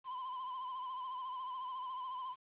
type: tone with vibrato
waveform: triangle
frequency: 1023 Hz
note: C6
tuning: 39 cents flat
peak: -38 dBFS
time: 0.04-2.36 s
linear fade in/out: 50 ms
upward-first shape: sine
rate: 14 Hz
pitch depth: 59 cents each way
effects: resampled to 8000 Hz + 11-bit